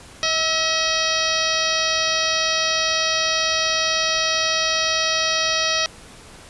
harmonic tone with a mistuned harmonic, 638 Hz, D#5, 43 cents sharp, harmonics 1 / 2 / 3 / 4 / 5 / 6 / 7 / 8 / 9, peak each -27 / -27 / -27 / -27 / -27 / -27 / -27 / -27 / -27 dBFS, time 0.23-5.86 s, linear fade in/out 0 ms, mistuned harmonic 2, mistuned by +43 cents, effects pink hiss -43 dBFS RMS until 6.49 s + resampled to 24000 Hz

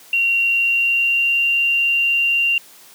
sine tone with pitch glide, 2753 to 2772 Hz, F7 to F7, -25 to -14 cents, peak -14 dBFS, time 0.13-2.58 s, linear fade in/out 2 ms, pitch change +11 cents, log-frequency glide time 0.35-1.45 s, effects white hiss -45 dBFS RMS until 2.94 s + high-pass 150 Hz 12 dB/octave

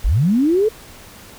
sine linear sweep, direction up, 30.87 to 449.2 Hz, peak -12 dBFS, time 0.04-0.69 s, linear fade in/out 10 ms, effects pink hiss -41 dBFS RMS until 1.38 s

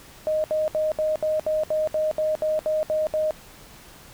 sine tone bursts, 620 Hz, D#5, 6 cents flat, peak -20 dBFS, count 13, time 0.27-3.308 s, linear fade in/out 0 ms, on 170 ms, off 69 ms, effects pink hiss -47 dBFS RMS until 4.13 s

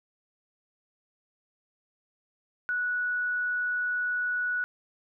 sine tone, 1471 Hz, F#6, 11 cents flat, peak -26 dBFS, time 2.69-4.64 s, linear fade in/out 0 ms, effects none

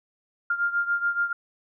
sine beating tone pair, 1399 / 1406 Hz, F6 / F6, +3 / +11 cents, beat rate 7 Hz, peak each -24 / -28 dBFS, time 0.5-1.33 s, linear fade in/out 5 ms, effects none

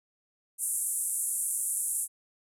white band-pass noise, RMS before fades -31 dBFS, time 0.58-2.08 s, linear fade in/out 50 ms, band 8200 to 11000 Hz, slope 48 dB/octave, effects none

